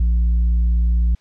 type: tone with tanh clipping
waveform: triangle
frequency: 58 Hz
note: A#1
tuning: 8 cents flat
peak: -14 dBFS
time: 0-1.15 s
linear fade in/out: 5 ms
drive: 8 dB
effects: white hiss -59 dBFS RMS until 1.2 s + low-pass 4000 Hz 12 dB/octave